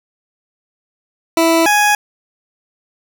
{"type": "tone pair in turn", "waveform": "20% pulse", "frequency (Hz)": [329.6, 832.4], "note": ["E4", "G#5"], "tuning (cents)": [0, 4], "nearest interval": "octave + major third", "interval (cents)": 1604, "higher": "second", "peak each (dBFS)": -5, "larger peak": "neither", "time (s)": [[1.37, 1.66], [1.66, 1.95]], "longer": "neither", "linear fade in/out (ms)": 2, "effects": []}